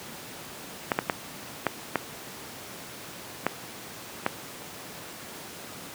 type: clicks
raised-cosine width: 0.5 ms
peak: -7 dBFS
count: 7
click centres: 0.918 / 0.989 / 1.098 / 1.667 / 1.957 / 3.466 / 4.264 s
effects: pink hiss -41 dBFS RMS until 5.94 s + high-pass 150 Hz 12 dB/octave